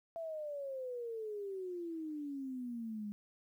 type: exponential sweep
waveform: sine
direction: down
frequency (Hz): 673 to 203.5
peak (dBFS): -39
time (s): 0.16-3.12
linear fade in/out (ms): 0
effects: 12-bit